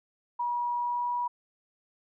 sine tone with pitch glide, 963 to 969.7 Hz, B5 to B5, -44 to -32 cents, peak -27 dBFS, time 0.39-1.28 s, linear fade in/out 10 ms, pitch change +12 cents, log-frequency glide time 0.76-1.1 s, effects none

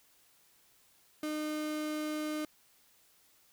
35% pulse tone, 305.1 Hz, D#4, 34 cents flat, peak -32 dBFS, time 1.23-2.45 s, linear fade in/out 2 ms, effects white hiss -66 dBFS RMS until 3.52 s

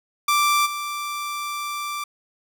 sawtooth tone with level steps, 1174.7 Hz, D6, in tune, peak -13 / -23 dBFS, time 0.28-2.04 s, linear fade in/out 5 ms, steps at 0.65 s, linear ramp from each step 20 ms, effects none

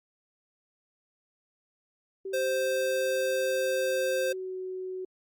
sine tone with pitch glide, 385.5 to 372.2 Hz, G4 to F#4, -29 to +10 cents, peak -33 dBFS, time 2.25-5.05 s, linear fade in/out 5 ms, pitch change -61 cents, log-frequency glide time 3.42-4.57 s
square tone, 523.3 Hz, C5, in tune, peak -27 dBFS, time 2.33-4.33 s, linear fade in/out 10 ms
effects Opus 48 kbps

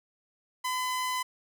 sawtooth tone, 1012 Hz, B5, 42 cents sharp, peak -25 dBFS, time 0.64-1.23 s, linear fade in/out 10 ms, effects none

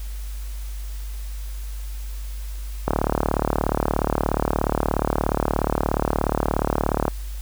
click train, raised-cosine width 1 ms, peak -5 dBFS, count 156, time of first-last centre 2.88-7.081 s, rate 36.9 Hz, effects added 50 Hz sine -28 dBFS peak until 7.41 s + white hiss -45 dBFS RMS until 7.41 s

